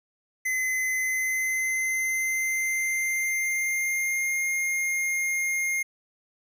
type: tone with pitch glide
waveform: square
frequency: 2040 to 2128 Hz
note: C7 to C7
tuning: -44 to +29 cents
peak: -25 dBFS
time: 0.45-5.83 s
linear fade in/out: 10 ms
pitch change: +73 cents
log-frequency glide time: 0.99-4.46 s
effects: none